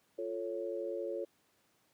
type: chord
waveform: sine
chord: F augmented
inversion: none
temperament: equal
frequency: 349.2 / 440 / 554.4 Hz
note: F4 / A4 / C#5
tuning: 0 / 0 / 0 cents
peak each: -40 / -40 / -39 dBFS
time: 0.18-1.25 s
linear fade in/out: 10 ms
effects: pink hiss -72 dBFS RMS until 1.93 s + high-pass 150 Hz 12 dB/octave